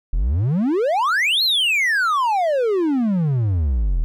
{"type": "exponential two-way sweep", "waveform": "triangle", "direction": "up then down", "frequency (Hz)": [36.77, 4335, 36.77], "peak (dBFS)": -14, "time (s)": [0.13, 4.04], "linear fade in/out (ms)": 0, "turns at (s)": 1.43, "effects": []}